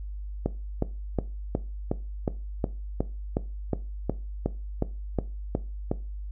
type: click train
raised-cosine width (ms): 2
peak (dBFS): -11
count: 16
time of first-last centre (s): 0.46-5.915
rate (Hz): 2.75
effects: noise-tail reverb RT60 0.3 s tail -17 dB re dry + added 50 Hz sine -33 dBFS peak until 6.31 s